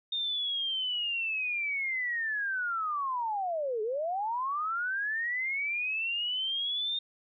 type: linear two-way sweep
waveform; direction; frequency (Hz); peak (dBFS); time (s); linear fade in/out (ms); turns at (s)
sine; down then up; 3665 to 415.3 to 3665; -29; 0.12-6.99; 5; 3.82
effects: none